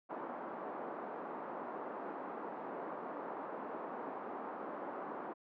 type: band-pass noise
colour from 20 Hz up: white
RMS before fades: -44 dBFS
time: 0.09-5.34 s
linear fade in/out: 20 ms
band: 230 to 1100 Hz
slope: 24 dB/octave
effects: none